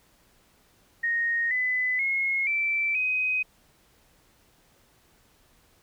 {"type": "tone with pitch steps", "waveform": "sine", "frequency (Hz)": [1862, 2007, 2164, 2332, 2514], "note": ["A#6", "B6", "C#7", "D7", "D#7"], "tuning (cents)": [-2, 27, -42, -13, 17], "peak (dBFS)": -23, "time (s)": [1.03, 3.43], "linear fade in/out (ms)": 10, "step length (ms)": 480, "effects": ["pink hiss -62 dBFS RMS until 5.82 s"]}